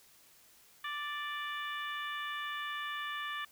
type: harmonic tone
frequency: 587.3 Hz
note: D5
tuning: in tune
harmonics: 2 / 3 / 4 / 5 / 6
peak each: -40 / -40 / -47 / -46 / -47 dBFS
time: 0.84-3.45 s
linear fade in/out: 5 ms
effects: white hiss -62 dBFS RMS until 3.51 s